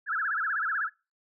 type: tone with vibrato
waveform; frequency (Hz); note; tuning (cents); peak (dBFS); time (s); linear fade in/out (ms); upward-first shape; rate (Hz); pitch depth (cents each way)
sine; 1492; F#6; +14; -26; 0.06-0.9; 50; sine; 16; 250
effects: noise-tail reverb RT60 0.3 s tail -25 dB re dry